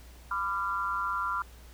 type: tone cluster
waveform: sine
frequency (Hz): 1001 / 1184 / 1378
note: B5 / D6 / F6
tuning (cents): +23 / +14 / -24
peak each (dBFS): -34 / -34 / -31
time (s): 0.31-1.42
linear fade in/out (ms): 2
effects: added 60 Hz sine -49 dBFS peak until 1.73 s + pink hiss -56 dBFS RMS until 1.73 s